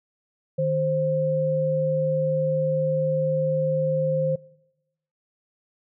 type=tone pair together; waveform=sine; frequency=154.05 / 526 Hz; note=D#3 / C5; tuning=-17 / +9 cents; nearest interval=octave + major sixth; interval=2126 cents; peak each=-25 / -22 dBFS; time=0.58-4.36 s; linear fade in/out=10 ms; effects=noise-tail reverb RT60 1.0 s tail -24 dB re dry